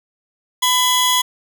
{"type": "tone pair together", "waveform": "sawtooth", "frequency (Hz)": [1004, 3338], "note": ["B5", "G#7"], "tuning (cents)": [28, 8], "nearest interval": "octave + major sixth", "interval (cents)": 2080, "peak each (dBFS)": -13, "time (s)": [0.62, 1.22], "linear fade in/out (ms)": 10, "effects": []}